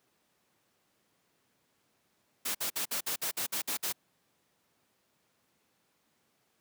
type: noise bursts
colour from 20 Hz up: white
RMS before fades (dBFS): -33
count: 10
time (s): 2.45-3.926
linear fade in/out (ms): 10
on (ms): 99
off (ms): 54
effects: pink hiss -73 dBFS RMS until 6.6 s + high-pass 150 Hz 12 dB/octave